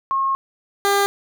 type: tone pair in turn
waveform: sine / 15% pulse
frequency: 1081 / 400.7 Hz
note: C#6 / G4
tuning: -44 / +38 cents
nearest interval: octave + perfect fourth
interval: 1718 cents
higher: first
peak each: -17 / -9 dBFS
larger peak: second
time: 0.11-0.35 / 0.85-1.06 s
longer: first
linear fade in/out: 0 ms
effects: none